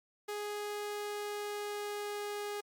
sawtooth tone with pitch glide, 415.3 to 412.4 Hz, G#4 to G#4, 0 to -12 cents, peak -33 dBFS, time 0.28-2.61 s, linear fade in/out 10 ms, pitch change -12 cents, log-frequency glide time 0.39-2.47 s, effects Opus 48 kbps

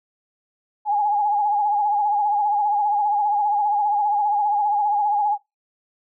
sine tone with vibrato, 828 Hz, G#5, 5 cents flat, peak -17 dBFS, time 0.85-5.38 s, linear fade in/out 50 ms, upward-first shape sine, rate 15 Hz, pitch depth 52 cents each way, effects noise-tail reverb RT60 0.2 s tail -25 dB re dry

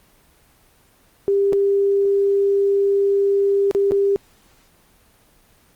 sine tone with dropouts, 397.9 Hz, G4, 26 cents sharp, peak -14 dBFS, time 1.28-4.16 s, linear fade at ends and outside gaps 0 ms, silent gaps 1.525-1.531 / 3.711-3.749 / 3.91-3.919 s, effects pink hiss -55 dBFS RMS until 5.75 s + Opus 24 kbps

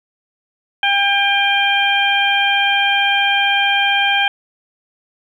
harmonic tone with a mistuned harmonic, 800 Hz, G5, 35 cents sharp, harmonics 1 / 2 / 3 / 4, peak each -18 / -18 / -18 / -18 dBFS, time 0.83-4.28 s, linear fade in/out 2 ms, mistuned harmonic 4, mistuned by -23 cents, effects 8-bit

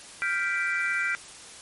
sine chord, G dominant seventh, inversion third, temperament equal with one note detuned, 1396.9 / 1568 / 1975.5 / 2343 Hz, F6 / G6 / B6 / D7, 0 / 0 / 0 / -5 cents, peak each -30 dBFS, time 0.22-1.15 s, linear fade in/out 0 ms, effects white hiss -45 dBFS RMS until 1.61 s + MP3 48 kbps

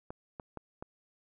clicks, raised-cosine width 1 ms, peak -27 dBFS, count 4, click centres 0.105 / 0.398 / 0.573 / 0.825 s, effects none

